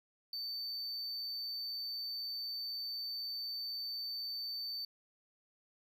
triangle tone, 4558 Hz, C#8, 47 cents sharp, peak -37 dBFS, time 0.33-4.85 s, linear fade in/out 2 ms, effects none

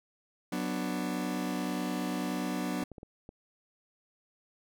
40% pulse chord, B minor, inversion second, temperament just, 185.21 / 246.9 / 296.3 Hz, F#3 / B3 / D4, +2 / 0 / +15 cents, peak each -35 dBFS, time 0.52-2.84 s, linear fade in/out 5 ms
clicks, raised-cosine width 2 ms, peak -32 dBFS, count 5, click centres 2.829 / 2.917 / 2.982 / 3.031 / 3.291 s
effects none

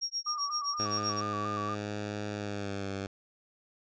sine tone with tremolo, 5588 Hz, F8, in tune, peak -29 dBFS, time 0.01-1.21 s, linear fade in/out 20 ms, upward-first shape sine, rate 7.7 Hz, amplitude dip 100%
sine tone with vibrato, 1177 Hz, D6, 3 cents sharp, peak -33 dBFS, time 0.26-1.75 s, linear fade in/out 10 ms, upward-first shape square, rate 4.2 Hz, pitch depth 46 cents each way
10% pulse tone with pitch glide, 103.83 to 98 Hz, G#2 to G2, 0 to 0 cents, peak -26 dBFS, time 0.79-3.07 s, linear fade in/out 5 ms, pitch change -100 cents, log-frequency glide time 2.36-2.88 s
effects resampled to 16000 Hz

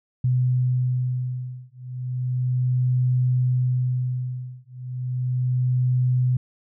sine beating tone pair, 125.9 / 126.24 Hz, B2 / B2, +34 / +38 cents, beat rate 0.34 Hz, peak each -23 dBFS, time 0.24-6.37 s, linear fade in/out 5 ms, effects none

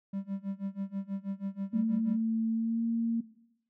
triangle tone with tremolo, 196.2 Hz, G3, 2 cents sharp, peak -29 dBFS, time 0.13-2.21 s, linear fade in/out 5 ms, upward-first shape sine, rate 6.2 Hz, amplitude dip 100%
sine tone with pitch glide, 224.3 to 229.9 Hz, A3 to A#3, +34 to -24 cents, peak -26 dBFS, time 1.73-3.21 s, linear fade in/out 10 ms, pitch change +42 cents, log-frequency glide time 2.51-2.83 s
effects noise-tail reverb RT60 0.8 s tail -18 dB re dry

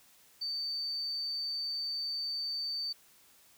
sine tone, 4575 Hz, D8, 46 cents flat, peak -33 dBFS, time 0.41-2.93 s, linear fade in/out 10 ms, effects white hiss -62 dBFS RMS until 3.57 s

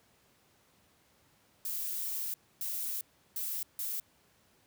violet noise bursts at uneven times, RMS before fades -36 dBFS, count 4, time 1.65-2.34 / 2.61-3.01 / 3.36-3.63 / 3.79-4 s, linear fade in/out 2 ms, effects pink hiss -67 dBFS RMS until 4.66 s + high-pass 80 Hz 12 dB/octave

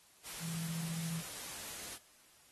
sine tone in noise, 165 Hz, E3, 2 cents sharp, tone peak -38 dBFS, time 0.4-1.23 s, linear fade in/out 50 ms, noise white, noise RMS -45 dBFS, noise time 0.23-1.99 s, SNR +4 dB, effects white hiss -64 dBFS RMS until 2.51 s + AAC 32 kbps

